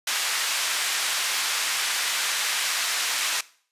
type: band-pass noise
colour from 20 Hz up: pink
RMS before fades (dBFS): -26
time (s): 0.07-3.41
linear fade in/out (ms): 5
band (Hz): 1600 to 9700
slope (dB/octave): 12
effects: noise-tail reverb RT60 0.5 s tail -20 dB re dry + resampled to 32000 Hz